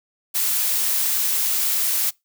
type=noise; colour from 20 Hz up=blue; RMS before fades=-21 dBFS; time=0.34-2.11 s; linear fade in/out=20 ms; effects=noise-tail reverb RT60 0.2 s tail -24 dB re dry